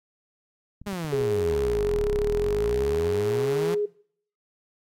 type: clicks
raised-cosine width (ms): 5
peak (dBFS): -30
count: 11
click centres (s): 0.816 / 0.872 / 0.93 / 1.048 / 1.141 / 1.212 / 1.524 / 1.953 / 2.009 / 2.143 / 2.472
type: exponential two-way sweep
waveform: sawtooth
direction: down then up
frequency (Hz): 210 to 32 to 179.4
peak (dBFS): -25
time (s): 0.86-3.75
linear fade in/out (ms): 10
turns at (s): 2.12
type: tone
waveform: sine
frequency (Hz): 415.3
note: G#4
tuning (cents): 0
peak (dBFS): -22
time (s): 1.12-3.86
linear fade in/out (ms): 10
effects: noise-tail reverb RT60 0.6 s tail -22 dB re dry + AAC 48 kbps